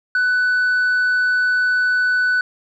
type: tone with tanh clipping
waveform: sine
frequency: 1493 Hz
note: F#6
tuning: 15 cents sharp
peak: -15 dBFS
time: 0.15-2.41 s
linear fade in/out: 2 ms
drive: 2 dB
effects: none